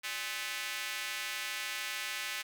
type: tone with high-pass filter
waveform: square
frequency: 116.54 Hz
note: A#2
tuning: in tune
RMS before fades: -38 dBFS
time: 0.03-2.43 s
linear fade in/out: 20 ms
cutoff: 2100 Hz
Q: 1.5
effects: none